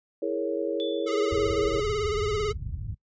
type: chord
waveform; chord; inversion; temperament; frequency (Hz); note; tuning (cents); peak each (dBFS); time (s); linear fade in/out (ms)
sine; A# half-diminished seventh; second; equal; 329.6 / 415.3 / 466.2 / 554.4; E4 / G#4 / A#4 / C#5; 0 / 0 / 0 / 0; -31; 0.22-1.8; 5
type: tone with exponential decay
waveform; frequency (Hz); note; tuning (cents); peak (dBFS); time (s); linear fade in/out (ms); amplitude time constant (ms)
sine; 3472; A7; -24; -32; 0.8-1.49; 0; 150
type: tone with vibrato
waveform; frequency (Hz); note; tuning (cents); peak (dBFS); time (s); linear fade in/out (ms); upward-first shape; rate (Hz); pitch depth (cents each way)
square; 420; G#4; +19; -26; 1.06-2.53; 20; triangle; 18; 76
type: low-pass noise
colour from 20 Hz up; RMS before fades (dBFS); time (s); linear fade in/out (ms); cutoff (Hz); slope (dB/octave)
white; -34; 1.31-2.95; 10; 120; 24
effects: noise-tail reverb RT60 0.1 s tail -23 dB re dry + resampled to 16000 Hz